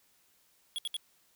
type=tone bursts; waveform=square; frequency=3344 Hz; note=G#7; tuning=11 cents sharp; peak=-33 dBFS; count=3; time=0.76-0.966 s; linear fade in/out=0 ms; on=24 ms; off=67 ms; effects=white hiss -68 dBFS RMS until 1.35 s